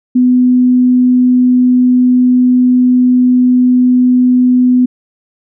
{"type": "tone", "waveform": "sine", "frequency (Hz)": 250.3, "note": "B3", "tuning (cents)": 23, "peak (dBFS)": -5, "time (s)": [0.15, 4.86], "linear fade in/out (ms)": 10, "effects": []}